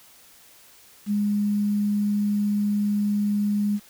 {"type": "tone with quantisation", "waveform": "sine", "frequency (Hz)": 206, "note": "G#3", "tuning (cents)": -14, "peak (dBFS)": -20, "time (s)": [1.06, 3.8], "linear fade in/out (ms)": 50, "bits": 8, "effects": ["white hiss -52 dBFS RMS until 3.89 s"]}